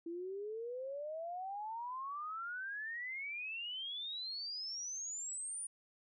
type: exponential sweep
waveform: sine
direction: up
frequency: 329.8 to 9610 Hz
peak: -40 dBFS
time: 0.06-5.67 s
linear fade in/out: 5 ms
effects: none